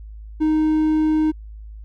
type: tone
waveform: triangle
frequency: 310.6 Hz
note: D#4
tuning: 3 cents flat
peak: -13 dBFS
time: 0.4-1.32 s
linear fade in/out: 20 ms
effects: added 53 Hz sine -34 dBFS peak until 1.84 s